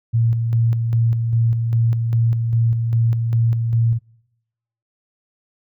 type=tone with tremolo; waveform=sine; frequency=115.4 Hz; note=A#2; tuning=17 cents flat; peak=-13 dBFS; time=0.13-3.99 s; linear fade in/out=20 ms; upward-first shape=square; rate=2.5 Hz; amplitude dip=40%; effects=noise-tail reverb RT60 0.9 s tail -26 dB re dry